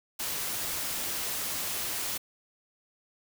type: noise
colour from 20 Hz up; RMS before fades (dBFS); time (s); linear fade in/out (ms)
white; -33; 0.19-2.18; 10
effects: none